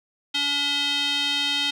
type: tone with band-pass filter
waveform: square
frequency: 285.8 Hz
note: D4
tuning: 47 cents flat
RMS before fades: -24 dBFS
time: 0.34-1.71 s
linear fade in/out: 10 ms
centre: 3400 Hz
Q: 4.5
effects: none